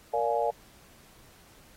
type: chord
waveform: sine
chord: Bb dominant seventh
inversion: none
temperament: just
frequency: 466.2 / 582.7 / 699.2 / 839.1 Hz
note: Bb4 / D5 / F5 / Ab5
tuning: 0 / -14 / +2 / +18 cents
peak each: -30 dBFS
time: 0.13-0.51 s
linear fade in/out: 10 ms
effects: pink hiss -57 dBFS RMS until 1.76 s + AAC 48 kbps